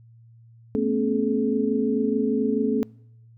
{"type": "tone cluster", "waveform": "sine", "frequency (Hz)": [221.1, 245.8, 272.7, 428], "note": ["A3", "B3", "C#4", "A4"], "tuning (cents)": [9, -8, -28, -48], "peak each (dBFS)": [-26, -27, -26, -25], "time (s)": [0.75, 2.83], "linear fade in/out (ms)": 0, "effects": ["noise-tail reverb RT60 0.8 s tail -26 dB re dry", "added 115 Hz sine -48 dBFS peak until 3.37 s"]}